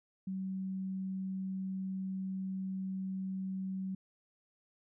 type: tone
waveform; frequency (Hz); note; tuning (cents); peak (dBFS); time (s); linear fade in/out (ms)
sine; 189.9; F#3; +45; -35; 0.27-3.95; 5
effects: none